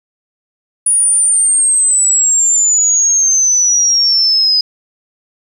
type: exponential sweep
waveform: sine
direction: down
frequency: 9750 to 4978 Hz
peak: -8 dBFS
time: 0.86-4.61 s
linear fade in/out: 5 ms
effects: 7-bit